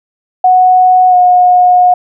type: tone with pitch glide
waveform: sine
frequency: 737 to 722.7 Hz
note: F#5 to F#5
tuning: -7 to -41 cents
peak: -3 dBFS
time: 0.44-1.94 s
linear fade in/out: 5 ms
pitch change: -34 cents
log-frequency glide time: 1.09-1.15 s
effects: none